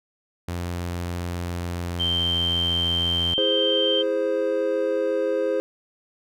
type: tone with pitch glide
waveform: sawtooth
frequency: 87.31 to 85.91 Hz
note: F2 to F2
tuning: 0 to -28 cents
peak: -23 dBFS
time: 0.48-3.34 s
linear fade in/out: 5 ms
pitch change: -28 cents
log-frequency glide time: 1.46-2.74 s
type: tone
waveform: sine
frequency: 3136 Hz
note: G7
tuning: in tune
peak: -21 dBFS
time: 1.99-4.03 s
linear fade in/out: 20 ms
type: chord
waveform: triangle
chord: E augmented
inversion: none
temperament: equal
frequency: 329.6 / 415.3 / 523.3 Hz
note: E4 / G#4 / B#4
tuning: 0 / 0 / 0 cents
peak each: -27 / -24 / -21 dBFS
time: 3.38-5.6 s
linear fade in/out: 0 ms
effects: none